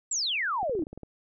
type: exponential sweep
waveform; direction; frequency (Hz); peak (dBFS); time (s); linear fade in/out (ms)
sine; down; 7902 to 287.6; -26; 0.11-0.84; 5
type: clicks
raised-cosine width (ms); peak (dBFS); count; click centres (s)
2; -28; 9; 0.63 / 0.696 / 0.752 / 0.793 / 0.823 / 0.869 / 0.93 / 0.976 / 1.033
effects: none